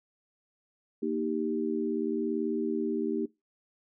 sine chord, Eb major, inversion second, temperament equal, 233.1 / 311.1 / 392 Hz, Bb3 / Eb4 / G4, 0 / 0 / 0 cents, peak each -32 dBFS, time 1.02-3.26 s, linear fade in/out 10 ms, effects noise-tail reverb RT60 0.2 s tail -20 dB re dry

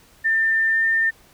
sine tone with pitch glide, 1794 to 1805.4 Hz, A6 to A6, +33 to +44 cents, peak -16 dBFS, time 0.24-1.11 s, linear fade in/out 20 ms, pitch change +11 cents, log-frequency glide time 0.72-0.83 s, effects pink hiss -53 dBFS RMS until 1.33 s

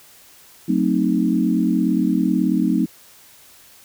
sine chord, F# diminished seventh, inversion none, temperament equal with one note detuned, 185 / 223.6 / 261.6 / 311.1 Hz, F#3 / A3 / C4 / Eb4, 0 / +28 / 0 / 0 cents, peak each -21 dBFS, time 0.68-2.86 s, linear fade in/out 10 ms, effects white hiss -48 dBFS RMS until 3.84 s

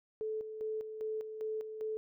sine tone with tremolo, 435.2 Hz, A4, 19 cents flat, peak -34 dBFS, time 0.21-1.97 s, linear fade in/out 0 ms, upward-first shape square, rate 2.5 Hz, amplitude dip 55%, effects none

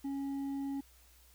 sine tone with hard clipping, 276.3 Hz, C#4, 6 cents flat, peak -36 dBFS, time 0.04-0.81 s, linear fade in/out 10 ms, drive 4 dB, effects added 60 Hz sine -62 dBFS peak until 1.34 s + white hiss -64 dBFS RMS until 1.34 s

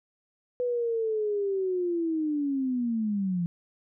sine linear sweep, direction down, 496.8 to 168.6 Hz, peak -25 dBFS, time 0.6-3.46 s, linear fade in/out 0 ms, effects none

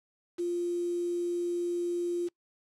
sine tone with quantisation, 348.5 Hz, F4, 4 cents flat, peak -28 dBFS, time 0.38-2.29 s, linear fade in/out 20 ms, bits 8, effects noise-tail reverb RT60 0.1 s tail -24 dB re dry + low-pass 9000 Hz 12 dB/octave

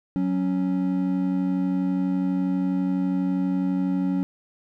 triangle tone pair together, 185.01 / 277.2 Hz, F#3 / C#4, 0 / 0 cents, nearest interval perfect fifth, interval 700 cents, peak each -22 dBFS, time 0.16-4.23 s, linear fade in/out 0 ms, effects none

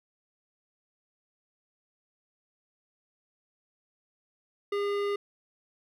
sine tone with hard clipping, 405.6 Hz, G#4, 41 cents flat, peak -29 dBFS, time 4.72-5.16 s, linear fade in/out 5 ms, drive 15 dB, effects none

